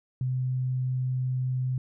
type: tone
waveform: sine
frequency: 128.2 Hz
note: C3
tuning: 35 cents flat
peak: -25 dBFS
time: 0.21-1.78 s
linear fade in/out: 2 ms
effects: none